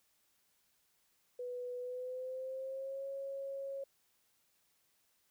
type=tone with pitch glide; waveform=sine; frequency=493.9 to 548 Hz; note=B4 to C#5; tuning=0 to -20 cents; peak=-39 dBFS; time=1.39-3.84 s; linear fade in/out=5 ms; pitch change=+180 cents; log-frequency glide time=1.78-3.06 s; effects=white hiss -75 dBFS RMS until 5.3 s